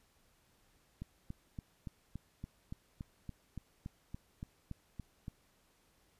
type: click train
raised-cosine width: 5 ms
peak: -30 dBFS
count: 16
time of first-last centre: 1.02-5.281 s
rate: 3.52 Hz
effects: pink hiss -71 dBFS RMS until 6.19 s + resampled to 32000 Hz